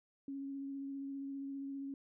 sine tone with vibrato, 275.4 Hz, C#4, 11 cents flat, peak -40 dBFS, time 0.28-1.94 s, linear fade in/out 2 ms, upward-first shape sine, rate 15 Hz, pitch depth 14 cents each way, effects none

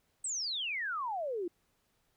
sine exponential sweep, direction down, 8372 to 330 Hz, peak -33 dBFS, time 0.24-1.48 s, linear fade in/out 5 ms, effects pink hiss -75 dBFS RMS until 2.16 s

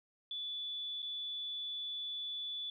sine tone with dropouts, 3460 Hz, A7, 30 cents flat, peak -38 dBFS, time 0.31-2.7 s, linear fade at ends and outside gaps 2 ms, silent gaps 1.021-1.027 s, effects 13-bit

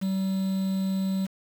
triangle tone with quantisation, 191.6 Hz, G3, 39 cents flat, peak -22 dBFS, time 0.01-1.27 s, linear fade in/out 20 ms, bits 7, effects none

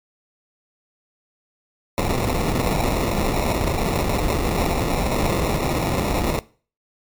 pink noise with sample-and-hold, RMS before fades -21 dBFS, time 1.98-6.39 s, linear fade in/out 0 ms, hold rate 1575 Hz, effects noise-tail reverb RT60 0.4 s tail -20 dB re dry + MP3 96 kbps

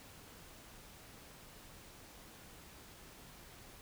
silence, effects pink hiss -56 dBFS RMS until 3.81 s

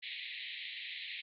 pink band-pass noise, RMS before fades -44 dBFS, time 0.02-1.22 s, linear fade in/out 20 ms, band 1900 to 4100 Hz, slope 96 dB/octave, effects none

